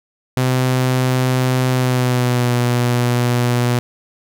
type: tone with pitch glide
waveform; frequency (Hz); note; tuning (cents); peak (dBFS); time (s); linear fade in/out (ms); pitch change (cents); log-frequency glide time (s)
sawtooth; 128.1 to 122.03; C3 to B2; -36 to -20; -10; 0.37-3.79; 0; -84; 1.71-2.53
effects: none